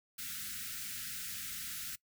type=band-stop noise; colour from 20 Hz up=white; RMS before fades=-42 dBFS; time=0.18-1.96 s; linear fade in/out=10 ms; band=260 to 1300 Hz; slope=96 dB/octave; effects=noise-tail reverb RT60 0.1 s tail -22 dB re dry